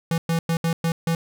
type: tone bursts at uneven times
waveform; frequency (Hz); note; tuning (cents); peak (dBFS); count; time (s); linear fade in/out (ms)
square; 165.7; E3; +9; -20; 6; 0.11-0.18 / 0.29-0.39 / 0.49-0.57 / 0.64-0.73 / 0.84-0.92 / 1.07-1.15; 2
effects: none